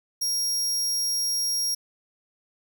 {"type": "tone", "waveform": "sawtooth", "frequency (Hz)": 5600, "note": "F8", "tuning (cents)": 4, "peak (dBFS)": -21, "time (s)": [0.21, 1.75], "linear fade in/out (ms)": 10, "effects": []}